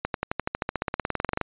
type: accelerating click train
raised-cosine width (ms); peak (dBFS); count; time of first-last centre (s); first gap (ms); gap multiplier
0.5; -10; 23; 0.05-1.413; 92; 0.96
effects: resampled to 8000 Hz